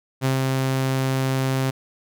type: tone with ADSR envelope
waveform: sawtooth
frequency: 132.5 Hz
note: C3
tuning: 22 cents sharp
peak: -14 dBFS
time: 0.21-1.71 s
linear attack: 42 ms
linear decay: 130 ms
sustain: -2 dB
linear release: 12 ms
effects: none